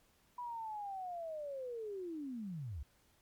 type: linear sweep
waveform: sine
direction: down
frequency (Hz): 987.8 to 59.9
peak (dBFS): -40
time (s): 0.38-2.83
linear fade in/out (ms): 5
effects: pink hiss -71 dBFS RMS until 3.21 s + MP3 96 kbps